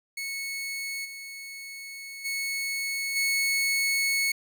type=tone with level steps; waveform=sawtooth; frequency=2203 Hz; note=C#7; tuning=11 cents flat; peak=-28 / -35 / -25 / -20 dBFS; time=0.17-4.32 s; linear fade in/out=5 ms; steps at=1.04 / 2.24 / 3.15 s; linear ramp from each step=20 ms; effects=none